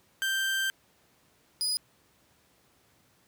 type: tone pair in turn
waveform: 30% pulse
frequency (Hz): 1568 / 4957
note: G6 / D#8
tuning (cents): 0 / -7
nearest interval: octave + minor sixth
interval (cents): 1993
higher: second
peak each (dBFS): -24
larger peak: neither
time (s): 0.22-0.7 / 1.61-1.77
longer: first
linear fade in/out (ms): 0
effects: pink hiss -65 dBFS RMS until 3.27 s + high-pass 80 Hz 12 dB/octave